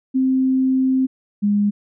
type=tone pair in turn; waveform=sine; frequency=261.6 / 205.1 Hz; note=C4 / G#3; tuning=0 / -21 cents; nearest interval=major third; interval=421 cents; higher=first; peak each=-14 dBFS; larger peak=neither; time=0.14-1.07 / 1.42-1.71 s; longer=first; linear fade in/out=20 ms; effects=none